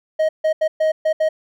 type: tone bursts at uneven times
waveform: triangle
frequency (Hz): 628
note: D#5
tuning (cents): +16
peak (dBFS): -12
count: 6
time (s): 0.19-0.29 / 0.44-0.53 / 0.61-0.68 / 0.8-0.92 / 1.05-1.13 / 1.2-1.29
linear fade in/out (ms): 10
effects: none